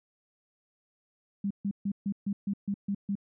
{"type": "tone bursts", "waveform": "sine", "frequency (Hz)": 200, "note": "G3", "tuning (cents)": 35, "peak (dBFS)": -27, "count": 9, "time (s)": [1.44, 3.154], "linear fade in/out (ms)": 5, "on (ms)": 66, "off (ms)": 140, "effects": []}